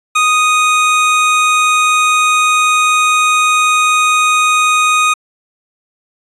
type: tone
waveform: 25% pulse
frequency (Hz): 1243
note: D#6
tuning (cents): -2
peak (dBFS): -5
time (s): 0.15-5.14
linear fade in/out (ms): 10
effects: resampled to 24000 Hz